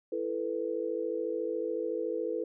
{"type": "chord", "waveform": "sine", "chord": "E suspended fourth", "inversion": "none", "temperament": "equal with one note detuned", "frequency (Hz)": [332.9, 440, 493.9], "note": ["E4", "A4", "B4"], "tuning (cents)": [17, 0, 0], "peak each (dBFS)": [-36, -34, -34], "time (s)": [0.12, 2.44], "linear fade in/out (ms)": 5, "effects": []}